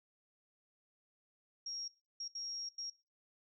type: tone bursts at uneven times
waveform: sine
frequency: 5590 Hz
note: F8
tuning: 1 cent sharp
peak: -40 dBFS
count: 4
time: 1.66-1.88 / 2.2-2.28 / 2.35-2.69 / 2.78-2.9 s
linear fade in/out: 5 ms
effects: noise-tail reverb RT60 0.3 s tail -19 dB re dry